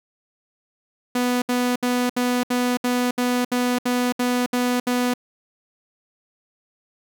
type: tone bursts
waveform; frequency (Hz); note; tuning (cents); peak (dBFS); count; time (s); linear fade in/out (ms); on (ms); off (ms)
sawtooth; 246.9; B3; 0; -15; 12; 1.15-5.138; 5; 270; 68
effects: none